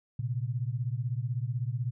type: beating tone pair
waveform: sine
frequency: 116.54 / 132.54 Hz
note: A#2 / C3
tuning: 0 / +23 cents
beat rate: 16 Hz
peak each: -31 / -33 dBFS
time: 0.19-1.91 s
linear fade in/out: 5 ms
effects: none